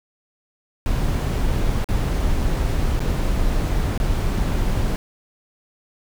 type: noise with dropouts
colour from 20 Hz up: brown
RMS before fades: -20 dBFS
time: 0.86-4.96 s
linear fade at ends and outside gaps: 0 ms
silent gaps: 1.385-1.389 / 1.843-1.888 / 2.993-3.004 / 3.977-4.001 s
effects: none